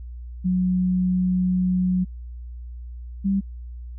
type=tone pair in turn; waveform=sine; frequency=183 / 195.63 Hz; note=F#3 / G3; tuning=-19 / -3 cents; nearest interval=minor second; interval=116 cents; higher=second; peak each=-18 dBFS; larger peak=neither; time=0.44-2.05 / 3.24-3.41 s; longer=first; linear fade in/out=20 ms; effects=added 60 Hz sine -33 dBFS peak until 3.98 s